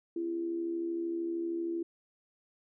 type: tone with amplitude modulation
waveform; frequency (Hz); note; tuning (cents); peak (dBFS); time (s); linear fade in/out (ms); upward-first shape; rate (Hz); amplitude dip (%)
sine; 337.2; E4; +39; -29; 0.16-1.83; 5; sine; 73; 50
effects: none